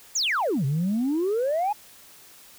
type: exponential two-way sweep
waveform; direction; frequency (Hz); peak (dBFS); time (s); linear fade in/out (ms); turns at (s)
sine; down then up; 7440 to 130 to 861; -20; 0.15-1.73; 10; 0.65
effects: tanh soft clip ceiling -19 dBFS + white hiss -50 dBFS RMS until 2.58 s